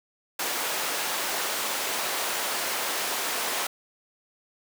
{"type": "high-pass noise", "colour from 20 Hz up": "pink", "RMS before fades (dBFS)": -29, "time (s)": [0.39, 3.67], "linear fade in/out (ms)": 5, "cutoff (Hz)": 570, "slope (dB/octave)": 12, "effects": []}